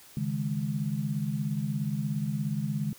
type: chord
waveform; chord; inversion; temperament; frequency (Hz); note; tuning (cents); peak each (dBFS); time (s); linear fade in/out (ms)
sine; C# suspended second; none; equal; 138.59 / 155.56 / 207.7; C#3 / D#3 / G#3; 0 / 0 / 0; -32; 0.17-2.93; 2
effects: white hiss -53 dBFS RMS until 2.98 s